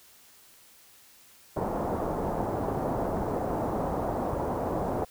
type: low-pass noise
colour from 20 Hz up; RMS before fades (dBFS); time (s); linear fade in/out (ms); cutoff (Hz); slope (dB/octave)
white; -30; 1.56-5.05; 10; 850; 24
effects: white hiss -56 dBFS RMS until 5.1 s